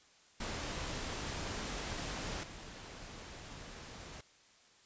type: noise with level steps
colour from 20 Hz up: pink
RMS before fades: -40 / -49 dBFS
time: 0.4-4.21 s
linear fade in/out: 5 ms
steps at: 2.43 s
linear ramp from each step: 5 ms
effects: white hiss -64 dBFS RMS until 4.85 s + resampled to 16000 Hz